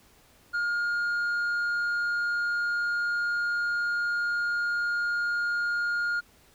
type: tone with tanh clipping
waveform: triangle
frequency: 1419 Hz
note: F6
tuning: 27 cents sharp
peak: -26 dBFS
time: 0.53-6.21 s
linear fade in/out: 20 ms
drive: 8 dB
effects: pink hiss -59 dBFS RMS until 6.54 s